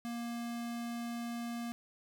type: tone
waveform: square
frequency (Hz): 235.6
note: A#3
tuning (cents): +19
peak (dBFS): -38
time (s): 0.05-1.72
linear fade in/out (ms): 0
effects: none